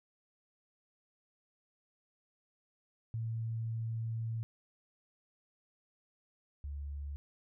sine tone pair in turn, 113.4 / 71.44 Hz, A#2 / D2, -47 / -47 cents, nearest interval minor sixth, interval 800 cents, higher first, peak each -34 / -38 dBFS, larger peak first, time 3.14-4.43 / 6.64-7.16 s, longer first, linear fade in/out 0 ms, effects none

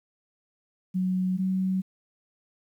sine tone pair in turn, 185 / 188.02 Hz, F#3 / F#3, 0 / +28 cents, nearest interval unison, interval 28 cents, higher second, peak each -23 dBFS, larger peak neither, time 0.94-1.38 / 1.38-1.82 s, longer neither, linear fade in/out 20 ms, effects 10-bit

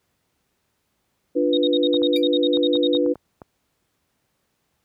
sine chord, B diminished, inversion first, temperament equal, 293.7 / 349.2 / 493.9 Hz, D4 / F4 / B4, 0 / 0 / 0 cents, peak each -21 / -23 / -20 dBFS, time 1.35-3.14 s, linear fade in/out 20 ms
sine tone bursts, 3729 Hz, A#7, in tune, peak -22 dBFS, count 15, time 1.53-2.972 s, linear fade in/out 2 ms, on 42 ms, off 58 ms
clicks, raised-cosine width 1 ms, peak -24 dBFS, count 8, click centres 1.943 / 2.019 / 2.573 / 2.755 / 2.95 / 3.062 / 3.156 / 3.418 s
30% pulse tone with exponential decay, 2349 Hz, D7, in tune, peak -26 dBFS, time 2.16-2.25 s, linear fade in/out 2 ms, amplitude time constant 18 ms
effects pink hiss -71 dBFS RMS until 4.84 s + high-pass 60 Hz 12 dB/octave

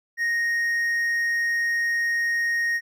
triangle tone with hard clipping, 1864.7 Hz, A#6, in tune, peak -22 dBFS, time 0.17-2.81 s, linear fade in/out 50 ms, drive 6 dB, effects none

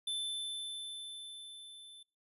square tone with level ramp, 3527 Hz, A7, 3 cents sharp, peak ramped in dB -34 to -52 dBFS, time 0.07-2.03 s, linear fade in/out 5 ms, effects noise-tail reverb RT60 0.3 s tail -22 dB re dry + resampled to 32000 Hz

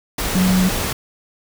sine tone in noise, 185 Hz, F#3, in tune, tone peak -13 dBFS, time 0.35-0.69 s, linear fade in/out 5 ms, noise pink, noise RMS -22 dBFS, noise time 0.18-0.93 s, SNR +6 dB, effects none

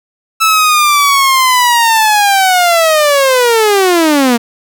sawtooth linear sweep, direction down, 1318.5 to 228.5 Hz, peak -3 dBFS, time 0.4-4.38 s, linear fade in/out 20 ms, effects none

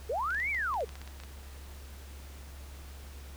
sine linear two-way sweep, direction up then down, 402.1 to 2349 to 402.1 Hz, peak -29 dBFS, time 0.09-0.85 s, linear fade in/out 10 ms, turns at 0.5 s
clicks, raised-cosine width 0.2 ms, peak -29 dBFS, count 12, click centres 0.306 / 0.347 / 0.401 / 0.547 / 0.741 / 0.807 / 0.892 / 0.955 / 1.016 / 1.076 / 1.201 / 1.236 s
effects added 69 Hz sine -44 dBFS peak until 3.36 s + pink hiss -53 dBFS RMS until 3.36 s

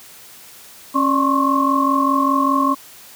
sine tone cluster, 273.9 / 587 / 1063 / 1108 Hz, C#4 / D5 / C6 / C#6, -21 / -1 / +27 / -1 cents, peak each -18 / -27 / -18 / -19 dBFS, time 0.94-2.75 s, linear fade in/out 20 ms, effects white hiss -42 dBFS RMS until 3.15 s + high-pass 60 Hz 12 dB/octave

